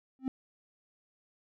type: tone with exponential growth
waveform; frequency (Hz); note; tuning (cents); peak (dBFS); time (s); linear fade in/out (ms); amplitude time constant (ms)
triangle; 262.3; C4; +4; -23; 0.19-0.28; 1; 19
effects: none